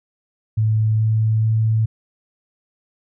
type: tone with pitch steps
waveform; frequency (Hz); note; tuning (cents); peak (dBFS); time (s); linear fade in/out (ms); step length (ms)
sine; 109.2 / 109.96 / 110.72; A2 / A2 / A2; -13 / -1 / +11; -14; 0.57-1.86; 10; 430
effects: none